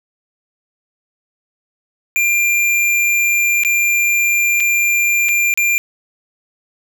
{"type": "tone with dropouts", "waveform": "square", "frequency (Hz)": 2386, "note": "D7", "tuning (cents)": 27, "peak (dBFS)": -13, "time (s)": [2.16, 5.78], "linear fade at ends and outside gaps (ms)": 0, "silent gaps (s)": [[3.635, 3.649], [4.601, 4.605], [5.286, 5.29], [5.539, 5.575]], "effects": ["7-bit"]}